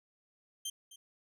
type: tone with echo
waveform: 20% pulse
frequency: 3153 Hz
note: G7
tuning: 9 cents sharp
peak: -31 dBFS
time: 0.65-0.7 s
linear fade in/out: 5 ms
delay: 260 ms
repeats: 1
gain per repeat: -15 dB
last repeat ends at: 0.96 s
effects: none